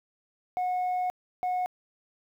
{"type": "tone bursts at uneven times", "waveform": "sine", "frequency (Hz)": 729, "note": "F#5", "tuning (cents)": -26, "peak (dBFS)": -23, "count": 2, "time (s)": [[0.57, 1.1], [1.43, 1.66]], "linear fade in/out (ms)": 0, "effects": ["tanh soft clip ceiling -25 dBFS", "10-bit"]}